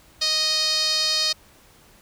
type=tone with band-pass filter; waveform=sawtooth; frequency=622.3 Hz; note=D#5; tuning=in tune; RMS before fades=-22 dBFS; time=0.21-1.33 s; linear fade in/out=10 ms; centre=4600 Hz; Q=5.3; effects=pink hiss -53 dBFS RMS until 2.01 s